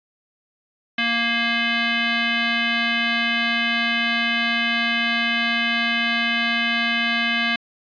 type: tone with frequency modulation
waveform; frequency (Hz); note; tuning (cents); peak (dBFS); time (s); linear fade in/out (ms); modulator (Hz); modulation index
sine; 234; A#3; +7; -16; 0.98-7.56; 5; 933; 3.3
effects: tanh soft clip ceiling -17 dBFS + resampled to 11025 Hz